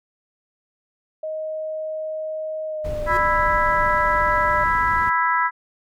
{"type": "tone with pitch glide", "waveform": "sine", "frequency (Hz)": [626, 600.5], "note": ["D#5", "D5"], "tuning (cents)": [10, 38], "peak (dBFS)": -25, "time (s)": [1.23, 4.64], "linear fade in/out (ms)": 5, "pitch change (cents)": -72, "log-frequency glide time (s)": [2.67, 3.02]}
{"type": "noise", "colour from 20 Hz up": "brown", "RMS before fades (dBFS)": -30, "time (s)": [2.84, 5.1], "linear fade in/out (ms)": 10}
{"type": "tone with exponential growth", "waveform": "square", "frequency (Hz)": 361.3, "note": "F#4", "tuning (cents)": -41, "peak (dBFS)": -28, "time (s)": [2.92, 3.17], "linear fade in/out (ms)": 0, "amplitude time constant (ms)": 53}
{"type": "harmonic tone", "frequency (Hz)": 329.6, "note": "E4", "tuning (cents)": 0, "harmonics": [3, 4, 5, 6], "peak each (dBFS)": [-20, -22, -24, -26], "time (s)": [3.06, 5.51], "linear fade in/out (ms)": 50}
{"effects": []}